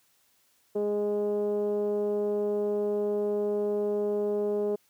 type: tone with low-pass filter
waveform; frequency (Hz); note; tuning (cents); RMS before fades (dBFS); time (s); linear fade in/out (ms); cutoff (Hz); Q
10% pulse; 206.9; G#3; -6; -28; 0.75-4.76; 10; 470; 5.6
effects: white hiss -67 dBFS RMS until 4.89 s + high-pass 60 Hz 12 dB/octave